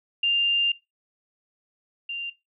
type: tone pair in turn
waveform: sine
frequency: 2796 / 2785 Hz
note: F7 / F7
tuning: +1 / -5 cents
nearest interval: unison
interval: 6 cents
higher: first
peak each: -19 / -28 dBFS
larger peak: first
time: 0.23-0.72 / 2.09-2.3 s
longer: first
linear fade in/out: 5 ms
effects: noise-tail reverb RT60 0.2 s tail -19 dB re dry